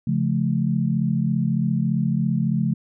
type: chord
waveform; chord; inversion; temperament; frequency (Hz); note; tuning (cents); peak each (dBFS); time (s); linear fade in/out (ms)
sine; Db augmented; none; just; 138.59 / 173.24 / 216.5; Db3 / F3 / A3; 0 / -14 / -28; -23; 0.07-2.74; 5
effects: none